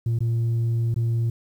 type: tone with dropouts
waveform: sine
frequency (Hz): 115.7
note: A#2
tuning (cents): -13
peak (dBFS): -17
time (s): 0.06-1.3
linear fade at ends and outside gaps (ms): 5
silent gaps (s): 0.189-0.205 / 0.943-0.961
effects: tanh soft clip ceiling -19 dBFS + 9-bit